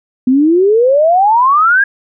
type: exponential sweep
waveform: sine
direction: up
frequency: 247.3 to 1661.2 Hz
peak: -6 dBFS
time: 0.27-1.84 s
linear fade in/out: 5 ms
effects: none